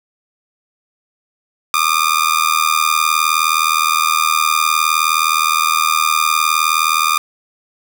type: tone with amplitude modulation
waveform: sawtooth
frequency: 1209 Hz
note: D6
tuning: 50 cents sharp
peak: -5 dBFS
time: 1.74-7.18 s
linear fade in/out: 0 ms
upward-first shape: sine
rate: 79.4 Hz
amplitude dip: 90%
effects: 7-bit